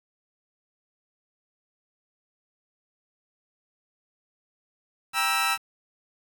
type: chord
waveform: 20% pulse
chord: E diminished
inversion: first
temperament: just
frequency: 791.1 / 949.3 / 1318.5 Hz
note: G5 / Bb5 / E6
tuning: +16 / +31 / 0 cents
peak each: -25 / -25 / -19 dBFS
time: 5.13-5.58 s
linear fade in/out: 50 ms
effects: 8-bit